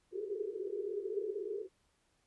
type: band-pass noise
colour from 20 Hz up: white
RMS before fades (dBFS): -39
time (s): 0.11-1.69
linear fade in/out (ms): 50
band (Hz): 380 to 430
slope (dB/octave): 96
effects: pink hiss -75 dBFS RMS until 2.26 s + resampled to 24000 Hz